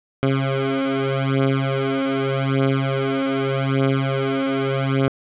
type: beating tone pair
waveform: 15% pulse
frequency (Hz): 134.9 / 135.73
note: C#3 / C#3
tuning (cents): -47 / -36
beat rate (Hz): 0.83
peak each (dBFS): -15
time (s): 0.23-5.08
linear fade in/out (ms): 0
effects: resampled to 8000 Hz + 8-bit